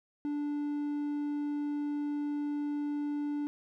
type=tone; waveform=triangle; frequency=292.3 Hz; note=D4; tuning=8 cents flat; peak=-29 dBFS; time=0.25-3.47 s; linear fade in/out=0 ms; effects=none